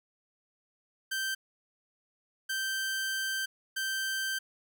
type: tone bursts at uneven times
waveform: sawtooth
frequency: 1560 Hz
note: G6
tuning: 9 cents flat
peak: -27 dBFS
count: 3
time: 1.11-1.35 / 2.49-3.46 / 3.76-4.39 s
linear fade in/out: 10 ms
effects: none

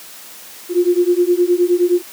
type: beating tone pair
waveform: sine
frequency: 348.6 / 358.2 Hz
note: F4 / F4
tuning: -3 / +44 cents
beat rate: 9.6 Hz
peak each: -14 dBFS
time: 0.69-2.02 s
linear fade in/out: 50 ms
effects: white hiss -37 dBFS RMS until 2.12 s + high-pass 200 Hz 12 dB/octave

